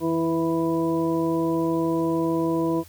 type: harmonic tone with a mistuned harmonic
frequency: 164.81 Hz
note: E3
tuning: in tune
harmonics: 1 / 2 / 3 / 4 / 6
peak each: -30 / -22 / -29 / -33 / -31 dBFS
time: 0-2.84 s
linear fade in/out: 50 ms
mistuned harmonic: 1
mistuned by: -18 cents
effects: added 88 Hz sine -48 dBFS peak until 2.88 s + white hiss -51 dBFS RMS until 2.88 s